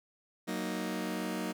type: chord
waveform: sawtooth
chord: D# minor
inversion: first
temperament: just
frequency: 186.68 / 233.3 / 311.1 Hz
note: F#3 / A#3 / D#4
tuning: +16 / +2 / 0 cents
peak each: -34 dBFS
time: 0.47-1.53 s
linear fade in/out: 20 ms
effects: none